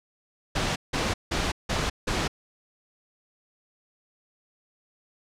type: noise bursts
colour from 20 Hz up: pink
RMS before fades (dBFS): -26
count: 5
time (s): 0.55-2.28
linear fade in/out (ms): 10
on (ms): 210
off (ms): 170
effects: low-pass 6000 Hz 12 dB/octave